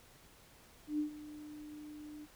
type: tone with ADSR envelope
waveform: sine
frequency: 300 Hz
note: D4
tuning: 37 cents sharp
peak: -30 dBFS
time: 0.87-2.27 s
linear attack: 120 ms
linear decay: 110 ms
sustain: -16 dB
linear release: 36 ms
effects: pink hiss -61 dBFS RMS until 2.35 s